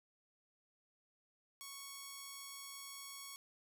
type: tone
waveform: 5% pulse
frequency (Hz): 1108.7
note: C#6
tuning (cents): 0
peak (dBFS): -36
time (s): 1.61-3.36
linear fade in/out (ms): 0
effects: none